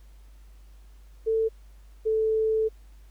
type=tone pair in turn; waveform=sine; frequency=445.3 / 439.2 Hz; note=A4 / A4; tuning=+21 / -3 cents; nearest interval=unison; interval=24 cents; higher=first; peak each=-21 dBFS; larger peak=neither; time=1.26-1.49 / 2.05-2.69 s; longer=second; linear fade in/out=20 ms; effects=added 50 Hz sine -47 dBFS peak until 3.1 s + pink hiss -64 dBFS RMS until 3.1 s